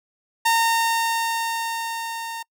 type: tone with level ramp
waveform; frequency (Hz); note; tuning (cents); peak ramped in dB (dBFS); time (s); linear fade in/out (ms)
sawtooth; 916; A#5; -31; -12 to -26; 0.45-2.43; 10
effects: noise-tail reverb RT60 0.1 s tail -26 dB re dry